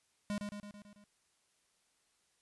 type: tone with echo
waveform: square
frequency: 205.7 Hz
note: G#3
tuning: 16 cents flat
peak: -35 dBFS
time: 0.3-0.38 s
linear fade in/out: 0 ms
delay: 110 ms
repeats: 6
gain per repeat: -4 dB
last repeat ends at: 1.04 s
effects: white hiss -75 dBFS RMS until 2.41 s + resampled to 24000 Hz